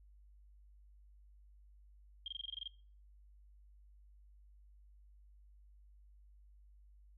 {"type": "tone bursts", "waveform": "sine", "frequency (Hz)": 3215, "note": "G7", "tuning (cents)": 43, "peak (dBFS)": -39, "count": 10, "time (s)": [2.26, 2.676], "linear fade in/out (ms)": 2, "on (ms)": 20, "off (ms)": 24, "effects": ["noise-tail reverb RT60 0.4 s tail -20 dB re dry", "added 50 Hz sine -59 dBFS peak until 7.17 s"]}